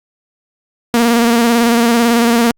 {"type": "tone with vibrato", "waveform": "sawtooth", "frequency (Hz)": 234.3, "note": "A#3", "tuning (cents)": 9, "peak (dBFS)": -5, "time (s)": [0.94, 2.51], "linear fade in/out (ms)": 0, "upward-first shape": "square", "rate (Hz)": 18, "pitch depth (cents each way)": 31, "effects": ["Opus 48 kbps"]}